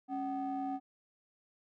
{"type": "ring-modulated tone", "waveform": "triangle", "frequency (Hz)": 240, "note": "B3", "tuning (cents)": -49, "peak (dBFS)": -29, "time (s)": [0.08, 0.8], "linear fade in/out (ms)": 50, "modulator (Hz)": 515, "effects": []}